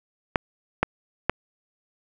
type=clicks; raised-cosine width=0.5 ms; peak=-4 dBFS; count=3; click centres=0.358 / 0.83 / 1.296 s; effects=none